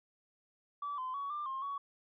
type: tone with pitch steps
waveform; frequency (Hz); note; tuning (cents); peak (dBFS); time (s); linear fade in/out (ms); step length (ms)
sine; 1153 / 1027 / 1124 / 1189 / 1065 / 1122; D6 / C6 / C#6 / D6 / C6 / C#6; -32 / -33 / +24 / +21 / +30 / +21; -35; 0.82-1.78; 5; 160
effects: tanh soft clip ceiling -32 dBFS